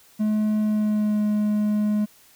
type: tone with pitch glide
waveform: triangle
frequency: 213.5 to 210.2 Hz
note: G#3 to G#3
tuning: +48 to +21 cents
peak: -17 dBFS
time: 0.19-2.06 s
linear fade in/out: 20 ms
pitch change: -27 cents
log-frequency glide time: 0.61-1.23 s
effects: white hiss -54 dBFS RMS until 2.35 s